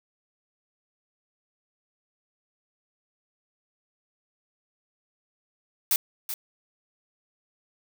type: noise with echo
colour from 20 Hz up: blue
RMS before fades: -22 dBFS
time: 5.91-5.96 s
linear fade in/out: 2 ms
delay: 380 ms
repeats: 1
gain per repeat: -10 dB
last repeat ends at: 6.34 s
effects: none